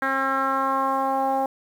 10% pulse tone with low-pass filter sweep, 268.7 Hz, C4, 46 cents sharp, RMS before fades -23 dBFS, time 0.02-1.46 s, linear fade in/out 2 ms, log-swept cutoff 1700 to 750 Hz, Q 3.5, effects 8-bit

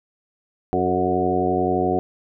harmonic tone with a mistuned harmonic, 91.5 Hz, F#2, 19 cents flat, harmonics 1 / 2 / 3 / 4 / 5 / 6 / 7 / 8, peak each -31 / -28 / -26 / -23 / -26 / -31 / -30 / -23 dBFS, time 0.73-1.99 s, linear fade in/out 0 ms, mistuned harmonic 5, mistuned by -36 cents, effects none

